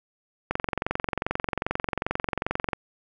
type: click train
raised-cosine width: 0.5 ms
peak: -10 dBFS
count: 51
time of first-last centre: 0.51-2.732 s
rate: 22.5 Hz
effects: none